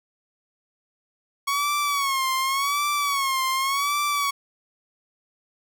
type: tone with vibrato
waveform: sawtooth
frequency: 1108.7 Hz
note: C#6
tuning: in tune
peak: -18 dBFS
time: 1.47-4.31 s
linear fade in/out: 10 ms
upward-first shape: sine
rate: 0.88 Hz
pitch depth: 93 cents each way
effects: none